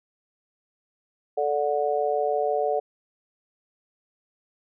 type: harmonic tone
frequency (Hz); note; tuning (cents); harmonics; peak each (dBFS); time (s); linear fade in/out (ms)
146.3; D3; -6; 3 / 4 / 5; -26 / -26 / -26; 1.37-2.8; 10
effects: none